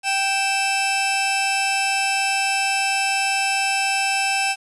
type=tone pair together; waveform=sawtooth; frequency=780.6 / 2637 Hz; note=G5 / E7; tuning=-8 / 0 cents; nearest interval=octave + major sixth; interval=2108 cents; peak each=-18 dBFS; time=0.03-4.56 s; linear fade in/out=50 ms; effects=resampled to 24000 Hz + 8-bit